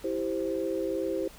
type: chord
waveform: sine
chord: C major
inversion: first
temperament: equal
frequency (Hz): 329.6 / 392 / 523.3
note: E4 / G4 / C5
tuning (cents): 0 / 0 / 0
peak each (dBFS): -32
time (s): 0.04-1.28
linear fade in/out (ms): 5
effects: added 50 Hz sine -56 dBFS peak until 1.38 s + pink hiss -51 dBFS RMS until 1.38 s